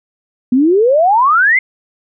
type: exponential sweep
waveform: sine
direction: up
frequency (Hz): 240 to 2150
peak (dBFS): -7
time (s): 0.52-1.59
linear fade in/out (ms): 5
effects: none